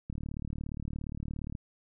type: click train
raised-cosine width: 5 ms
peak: -25 dBFS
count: 55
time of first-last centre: 0.1-1.552 s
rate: 37.2 Hz
effects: none